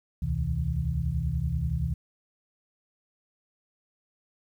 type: tone cluster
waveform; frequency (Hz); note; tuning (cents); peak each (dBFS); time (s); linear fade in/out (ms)
sine; 67.4 / 77.9 / 125.4 / 159.5; C#2 / D#2 / B2 / D#3; -48 / +3 / +27 / +43; -31; 0.22-1.94; 5
effects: 10-bit